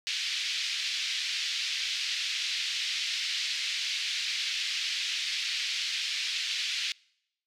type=band-pass noise; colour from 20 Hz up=white; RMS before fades=-32 dBFS; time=0.07-6.92 s; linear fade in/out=0 ms; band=2200 to 4700 Hz; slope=24 dB/octave; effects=noise-tail reverb RT60 0.8 s tail -26 dB re dry